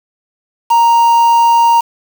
triangle tone with quantisation, 932.3 Hz, A#5, in tune, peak -4 dBFS, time 0.7-1.81 s, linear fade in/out 10 ms, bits 4, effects none

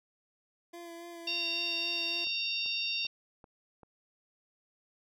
25% pulse tone with vibrato, 340.6 Hz, F4, 43 cents flat, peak -40 dBFS, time 0.73-2.25 s, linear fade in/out 10 ms, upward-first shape sine, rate 3.6 Hz, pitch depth 20 cents each way
harmonic tone, 919 Hz, A#5, 25 cents flat, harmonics 3 / 4 / 5 / 6, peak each -34 / -36 / -38 / -40 dBFS, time 1.27-3.07 s, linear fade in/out 5 ms
click train, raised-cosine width 1 ms, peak -39 dBFS, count 5, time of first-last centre 2.27-3.833 s, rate 2.56 Hz
effects none

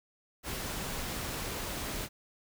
pink noise, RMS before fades -37 dBFS, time 0.43-2.09 s, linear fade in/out 50 ms, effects none

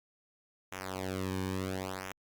sawtooth tone with flanger, 94.2 Hz, F#2, 32 cents sharp, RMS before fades -37 dBFS, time 0.72-2.12 s, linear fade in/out 0 ms, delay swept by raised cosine 0.22 to 1.52 ms, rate 0.72 Hz, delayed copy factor -0.95, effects Opus 48 kbps

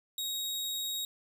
sawtooth tone, 3778 Hz, A#7, 22 cents sharp, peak -30 dBFS, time 0.18-1.05 s, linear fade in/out 2 ms, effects none

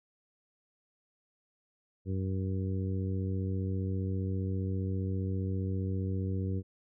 harmonic tone, 95 Hz, F#2, 46 cents sharp, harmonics 1 / 2 / 3 / 4 / 5, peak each -31 / -37 / -41 / -43 / -45 dBFS, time 2.05-6.63 s, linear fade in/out 50 ms, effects none

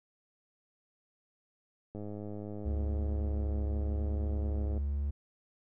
click train, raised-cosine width 2 ms, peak -29 dBFS, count 295, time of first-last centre 1.95-4.777 s, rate 104 Hz
triangle tone with vibrato, 71.8 Hz, D2, 39 cents flat, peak -28 dBFS, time 2.65-5.11 s, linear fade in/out 10 ms, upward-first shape sine, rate 0.81 Hz, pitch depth 20 cents each way
effects none

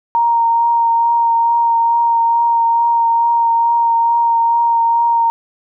sine tone with vibrato, 930 Hz, A#5, 4 cents flat, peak -10 dBFS, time 0.15-5.3 s, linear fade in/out 0 ms, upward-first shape triangle, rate 2.3 Hz, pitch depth 15 cents each way, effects none

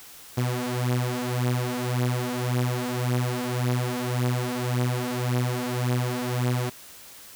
sawtooth beating tone pair, 123 / 124.8 Hz, B2 / B2, -7 / +19 cents, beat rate 1.8 Hz, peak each -23 dBFS, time 0.37-6.7 s, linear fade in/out 10 ms, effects white hiss -46 dBFS RMS until 7.35 s

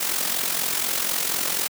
white noise with amplitude modulation, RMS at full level -22 dBFS, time 0-1.68 s, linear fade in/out 10 ms, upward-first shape sine, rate 44.1 Hz, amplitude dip 60%, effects high-pass 150 Hz 12 dB/octave

